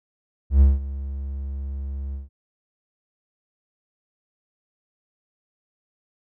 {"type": "tone with ADSR envelope", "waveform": "triangle", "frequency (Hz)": 68.6, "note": "C#2", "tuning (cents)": -17, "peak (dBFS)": -7, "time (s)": [0.5, 2.29], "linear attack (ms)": 110, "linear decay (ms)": 180, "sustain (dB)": -18, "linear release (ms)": 150, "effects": []}